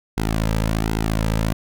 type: tone with flanger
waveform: sawtooth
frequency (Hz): 54.4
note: A1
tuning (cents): -19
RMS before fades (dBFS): -21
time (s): 0.17-1.53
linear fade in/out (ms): 5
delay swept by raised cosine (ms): 1.7 to 2.8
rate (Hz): 1.3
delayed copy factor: -0.7
effects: none